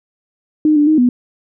sine tone with pitch steps, 306.3 / 294.6 / 311.1 / 246.5 Hz, D#4 / D4 / D#4 / B3, -27 / +6 / 0 / -3 cents, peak -8 dBFS, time 0.65-1.09 s, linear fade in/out 2 ms, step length 110 ms, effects none

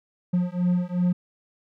triangle beating tone pair, 177.1 / 179.8 Hz, F3 / F#3, +24 / -49 cents, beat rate 2.7 Hz, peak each -22 dBFS, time 0.33-1.13 s, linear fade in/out 10 ms, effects none

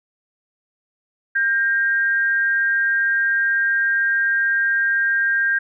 sine tone pair together, 1596.8 / 1861 Hz, G6 / A#6, +32 / -3 cents, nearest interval minor third, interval 265 cents, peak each -16 / -27 dBFS, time 1.35-5.59 s, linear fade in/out 10 ms, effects none

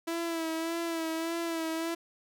sawtooth tone with vibrato, 329.6 Hz, E4, in tune, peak -27 dBFS, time 0.07-1.95 s, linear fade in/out 10 ms, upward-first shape sine, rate 1.7 Hz, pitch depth 39 cents each way, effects none

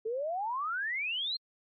sine exponential sweep, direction up, 427.9 to 4273 Hz, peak -31 dBFS, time 0.05-1.37 s, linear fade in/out 10 ms, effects AAC 32 kbps

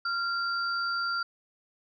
sine tone pair together, 1385 / 4659 Hz, F6 / D8, -15 / -15 cents, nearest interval octave + major sixth, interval 2100 cents, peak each -28 / -35 dBFS, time 0.05-1.23 s, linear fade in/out 5 ms, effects none

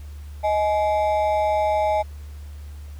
triangle ring-modulated tone, 735 Hz, F#5, 12 cents flat, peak -13 dBFS, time 0.43-2.03 s, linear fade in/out 20 ms, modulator 108 Hz, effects added 73 Hz sine -34 dBFS peak until 2.99 s + pink hiss -53 dBFS RMS until 2.99 s

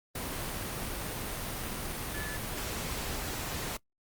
sine tone in noise, 1727 Hz, A6, 33 cents flat, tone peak -38 dBFS, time 2.14-2.37 s, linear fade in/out 5 ms, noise pink, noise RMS -36 dBFS, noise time 0.15-3.77 s, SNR -5 dB, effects noise-tail reverb RT60 0.1 s tail -23 dB re dry + Opus 32 kbps

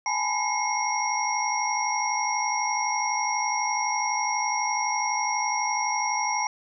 sine tone cluster, 826 / 878 / 995 / 2157 / 5630 Hz, G#5 / A5 / B5 / C#7 / F8, -10 / -4 / +13 / -48 / +13 cents, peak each -30 dBFS, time 0.06-6.47 s, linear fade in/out 2 ms, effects none

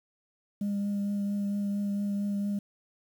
sine tone with vibrato, 202.2 Hz, G#3, 46 cents flat, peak -25 dBFS, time 0.61-2.59 s, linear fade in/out 5 ms, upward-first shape triangle, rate 4.4 Hz, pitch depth 16 cents each way, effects tanh soft clip ceiling -26 dBFS + 9-bit

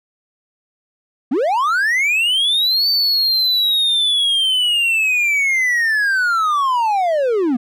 triangle linear two-way sweep, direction up then down, 218 to 4574 to 228.5 Hz, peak -12 dBFS, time 1.31-7.57 s, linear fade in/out 10 ms, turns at 2.89 s, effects none

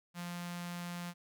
sawtooth tone with notch filter, 174.61 Hz, F3, in tune, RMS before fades -42 dBFS, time 0.14-1.14 s, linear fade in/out 50 ms, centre 380 Hz, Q 0.59, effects none

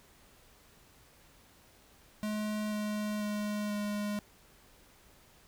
square tone with pitch steps, 212.2 / 210.5 / 208.8 / 207.1 Hz, G#3 / G#3 / G#3 / G#3, +38 / +24 / +10 / -5 cents, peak -33 dBFS, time 2.23-4.19 s, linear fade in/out 0 ms, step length 490 ms, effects pink hiss -61 dBFS RMS until 5.47 s

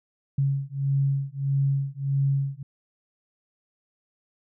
sine beating tone pair, 137.3 / 138.9 Hz, C#3 / C#3, -16 / +4 cents, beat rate 1.6 Hz, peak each -25 dBFS, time 0.38-2.63 s, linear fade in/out 5 ms, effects none

